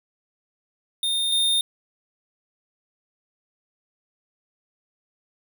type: tone pair in turn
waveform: square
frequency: 3645 / 3645 Hz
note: A#7 / A#7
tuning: -40 / -40 cents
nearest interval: unison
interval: 0 cents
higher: neither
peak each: -22 / -19 dBFS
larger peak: second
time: 1.03-1.32 / 1.32-1.61 s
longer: neither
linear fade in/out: 2 ms
effects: none